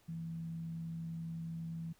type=tone with frequency modulation; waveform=sine; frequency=164.81 Hz; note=E3; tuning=in tune; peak=-39 dBFS; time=0.08-1.93 s; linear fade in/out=10 ms; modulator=68.3 Hz; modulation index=0.23; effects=pink hiss -69 dBFS RMS until 1.99 s